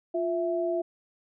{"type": "tone pair together", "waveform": "sine", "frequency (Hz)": [350.2, 661], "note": ["F4", "E5"], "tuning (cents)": [5, 5], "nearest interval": "major seventh", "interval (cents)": 1100, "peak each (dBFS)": -28, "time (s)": [0.14, 0.82], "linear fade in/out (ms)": 10, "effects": []}